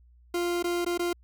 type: tone with dropouts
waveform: 40% pulse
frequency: 348.8 Hz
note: F4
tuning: 2 cents flat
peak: -25 dBFS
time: 0.34-1.13 s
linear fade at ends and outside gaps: 5 ms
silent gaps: 0.627-0.641 / 0.848-0.862 / 0.977-0.993 s
effects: added 60 Hz sine -54 dBFS peak until 1.23 s